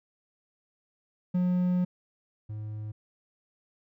triangle tone pair in turn, 180 / 107.03 Hz, F#3 / A2, -47 / -47 cents, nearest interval major sixth, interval 900 cents, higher first, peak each -21 / -32 dBFS, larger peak first, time 1.34-1.85 / 2.49-2.92 s, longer first, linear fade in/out 10 ms, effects none

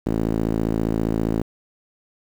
sawtooth tone with band-pass filter, 55 Hz, A1, in tune, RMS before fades -22 dBFS, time 0.06-1.42 s, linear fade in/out 5 ms, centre 290 Hz, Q 1.4, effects 7-bit

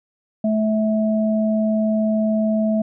sine tone pair together, 216.9 / 650 Hz, A3 / E5, -25 / -24 cents, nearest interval octave + perfect fifth, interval 1901 cents, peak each -17 / -22 dBFS, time 0.44-2.82 s, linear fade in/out 5 ms, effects none

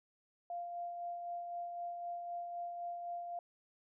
sine tone with tremolo, 696 Hz, F5, 6 cents flat, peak -38 dBFS, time 0.5-3.39 s, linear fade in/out 2 ms, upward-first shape sine, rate 3.9 Hz, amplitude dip 35%, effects none

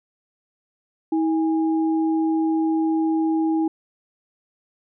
sine tone pair together, 320.4 / 820 Hz, E4 / G#5, -49 / -22 cents, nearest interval octave + major third, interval 1627 cents, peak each -18 / -30 dBFS, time 1.12-3.68 s, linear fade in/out 5 ms, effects none

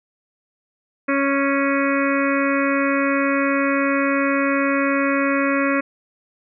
harmonic tone, 277.2 Hz, C#4, in tune, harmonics 1 / 2 / 4 / 5 / 6 / 7 / 8 / 9, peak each -20 / -23 / -26 / -27 / -28 / -28 / -29 / -30 dBFS, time 1.08-5.81 s, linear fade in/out 10 ms, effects none

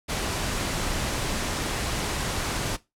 pink noise, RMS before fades -28 dBFS, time 0.08-2.77 s, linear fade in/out 20 ms, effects noise-tail reverb RT60 0.2 s tail -17 dB re dry + low-pass 10000 Hz 12 dB/octave

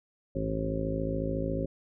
harmonic tone with a mistuned harmonic, 54 Hz, A1, 32 cents flat, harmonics 1 / 2 / 3 / 4 / 5 / 6 / 7 / 8 / 9 / 10, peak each -36 / -38 / -35 / -42 / -35 / -47 / -37 / -45 / -44 / -35 dBFS, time 0.35-1.66 s, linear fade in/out 5 ms, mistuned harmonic 2, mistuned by -74 cents, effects none

